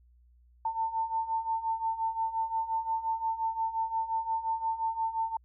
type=beating tone pair; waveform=sine; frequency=894 / 899.7 Hz; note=A5 / A5; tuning=+27 / +38 cents; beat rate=5.7 Hz; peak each=-34 / -30 dBFS; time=0.65-5.37 s; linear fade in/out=5 ms; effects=added 60 Hz sine -58 dBFS peak until 5.44 s